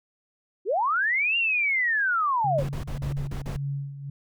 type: linear two-way sweep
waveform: sine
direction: up then down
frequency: 329.6 to 2812 to 489.3 Hz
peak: -21 dBFS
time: 0.65-2.64 s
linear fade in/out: 50 ms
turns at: 1.37 s
type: tone with tremolo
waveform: sine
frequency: 140 Hz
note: C#3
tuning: 18 cents sharp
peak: -26 dBFS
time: 2.44-4.1 s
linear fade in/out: 5 ms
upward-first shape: sine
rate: 1.8 Hz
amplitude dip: 70%
type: noise bursts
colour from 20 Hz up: brown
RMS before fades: -32 dBFS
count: 7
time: 2.58-3.566 s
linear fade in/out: 5 ms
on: 110 ms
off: 36 ms
effects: none